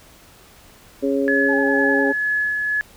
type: harmonic tone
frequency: 137.9 Hz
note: C#3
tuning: 9 cents flat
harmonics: 2 / 3 / 4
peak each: -20 / -22 / -23 dBFS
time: 1.02-2.13 s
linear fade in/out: 20 ms
type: tone with tremolo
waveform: sine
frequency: 1703 Hz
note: G#6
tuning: 43 cents sharp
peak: -17 dBFS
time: 1.28-2.81 s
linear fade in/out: 0 ms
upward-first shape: sine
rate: 2.1 Hz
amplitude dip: 30%
type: tone with vibrato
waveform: sine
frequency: 835 Hz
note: G#5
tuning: 9 cents sharp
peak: -27 dBFS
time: 1.48-2.13 s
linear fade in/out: 20 ms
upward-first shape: square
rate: 9.8 Hz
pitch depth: 44 cents each way
effects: pink hiss -48 dBFS RMS until 2.96 s